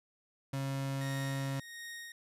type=tone; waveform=35% pulse; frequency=136.3 Hz; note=C#3; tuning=29 cents flat; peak=-32 dBFS; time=0.53-1.6 s; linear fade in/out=5 ms
type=tone with tremolo; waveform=sawtooth; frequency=1864.7 Hz; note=A#6; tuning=in tune; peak=-39 dBFS; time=1.01-2.12 s; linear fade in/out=2 ms; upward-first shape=sine; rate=1.4 Hz; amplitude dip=60%
effects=resampled to 32000 Hz